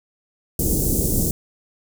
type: band-stop noise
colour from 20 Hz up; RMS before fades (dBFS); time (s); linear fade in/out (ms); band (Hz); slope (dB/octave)
pink; -20; 0.59-1.31; 2; 420 to 7200; 24
effects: none